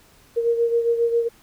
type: beating tone pair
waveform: sine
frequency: 465.8 / 473.2 Hz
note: A#4 / A#4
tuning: -1 / +26 cents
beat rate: 7.4 Hz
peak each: -18 / -25 dBFS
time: 0.36-1.29 s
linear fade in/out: 20 ms
effects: pink hiss -54 dBFS RMS until 1.42 s